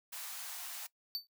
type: high-pass noise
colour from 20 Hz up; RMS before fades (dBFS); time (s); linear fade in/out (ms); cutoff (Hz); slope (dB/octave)
white; -44; 0.12-0.87; 10; 650; 48
type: tone with exponential decay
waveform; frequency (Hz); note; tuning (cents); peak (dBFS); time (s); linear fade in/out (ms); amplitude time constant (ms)
square; 4553; C#8; +45; -32; 1.15-1.27; 0; 25
effects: noise-tail reverb RT60 0.1 s tail -19 dB re dry